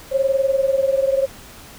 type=tone pair together; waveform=sine; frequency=534 / 554.4 Hz; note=C5 / C#5; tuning=+35 / 0 cents; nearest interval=minor second; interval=65 cents; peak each=-17 / -20 dBFS; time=0.11-1.27 s; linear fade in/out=20 ms; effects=pink hiss -41 dBFS RMS until 1.78 s